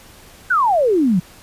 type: exponential sweep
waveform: sine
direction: down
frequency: 1563 to 166.5 Hz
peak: -12 dBFS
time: 0.5-1.2 s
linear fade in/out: 10 ms
effects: pink hiss -44 dBFS RMS until 1.42 s + resampled to 32000 Hz